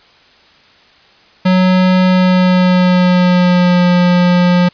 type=tone with pitch glide; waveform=square; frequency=184.5 to 177.91 Hz; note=F#3 to F3; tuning=-5 to +32 cents; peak=-8 dBFS; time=1.45-4.69 s; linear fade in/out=10 ms; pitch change=-63 cents; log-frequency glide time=2.05-3.85 s; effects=white hiss -46 dBFS RMS until 4.73 s + resampled to 11025 Hz